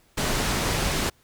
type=low-pass noise; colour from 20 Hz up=pink; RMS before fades=-25 dBFS; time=0.17-1.1 s; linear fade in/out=10 ms; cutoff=9400 Hz; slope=12 dB/octave; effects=pink hiss -61 dBFS RMS until 1.23 s